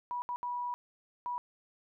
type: tone bursts at uneven times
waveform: sine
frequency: 975 Hz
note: B5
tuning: 23 cents flat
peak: -33 dBFS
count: 4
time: 0.11-0.22 / 0.29-0.36 / 0.43-0.74 / 1.26-1.38 s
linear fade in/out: 0 ms
effects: none